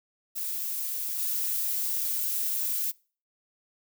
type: noise with level steps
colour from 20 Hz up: violet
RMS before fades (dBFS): -32 / -29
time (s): 0.35-2.92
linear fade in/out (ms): 20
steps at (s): 1.18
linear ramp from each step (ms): 10
effects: noise-tail reverb RT60 0.4 s tail -25 dB re dry